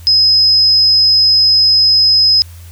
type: tone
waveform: sine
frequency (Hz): 5080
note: D#8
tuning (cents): +35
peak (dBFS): -6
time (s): 0.07-2.42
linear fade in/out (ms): 0
effects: added 85 Hz sine -31 dBFS peak until 2.71 s + white hiss -43 dBFS RMS until 2.71 s